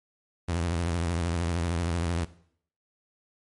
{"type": "tone with vibrato", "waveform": "sawtooth", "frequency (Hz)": 85.2, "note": "F2", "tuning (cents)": -42, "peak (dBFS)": -22, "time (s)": [0.48, 2.25], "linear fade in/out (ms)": 10, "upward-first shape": "sine", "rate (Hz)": 13, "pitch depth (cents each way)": 91, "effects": ["noise-tail reverb RT60 0.6 s tail -17 dB re dry", "MP3 48 kbps"]}